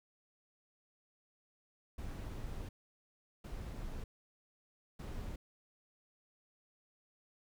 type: noise bursts at uneven times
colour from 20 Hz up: brown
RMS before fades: -43 dBFS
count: 3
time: 1.98-2.69 / 3.44-4.04 / 4.99-5.36 s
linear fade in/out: 5 ms
effects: none